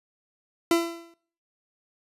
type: tone with exponential decay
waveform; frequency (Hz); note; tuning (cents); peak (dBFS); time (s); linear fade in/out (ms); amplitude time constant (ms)
40% pulse; 336.6; E4; +36; -15; 0.71-1.14; 2; 92
effects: noise-tail reverb RT60 0.5 s tail -18 dB re dry + resampled to 32000 Hz